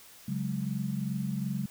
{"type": "chord", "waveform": "sine", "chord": "C# suspended fourth", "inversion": "none", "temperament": "equal", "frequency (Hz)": [138.59, 185, 207.7], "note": ["C#3", "F#3", "G#3"], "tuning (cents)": [0, 0, 0], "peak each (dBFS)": -34, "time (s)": [0.28, 1.66], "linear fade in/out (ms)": 5, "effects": ["white hiss -53 dBFS RMS until 1.7 s"]}